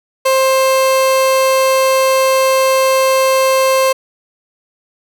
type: tone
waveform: 30% pulse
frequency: 528 Hz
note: C5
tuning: 16 cents sharp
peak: -7 dBFS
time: 0.25-3.93 s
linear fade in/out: 10 ms
effects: none